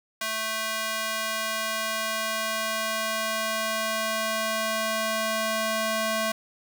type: tone with high-pass filter sweep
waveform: square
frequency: 220 Hz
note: A3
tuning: in tune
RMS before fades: -28 dBFS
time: 0.21-6.32 s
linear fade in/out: 5 ms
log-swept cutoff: 1200 to 580 Hz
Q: 0.72
effects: none